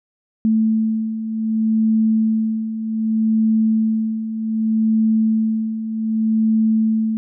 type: beating tone pair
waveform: sine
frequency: 220 / 220.65 Hz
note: A3 / A3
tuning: 0 / +5 cents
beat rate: 0.65 Hz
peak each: -22 / -16 dBFS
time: 0.45-7.17 s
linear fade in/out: 0 ms
effects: none